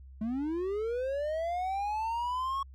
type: linear sweep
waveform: triangle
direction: up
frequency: 210 to 1108.7 Hz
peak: -28 dBFS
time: 0.21-2.63 s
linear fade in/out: 5 ms
effects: added 66 Hz sine -47 dBFS peak until 2.74 s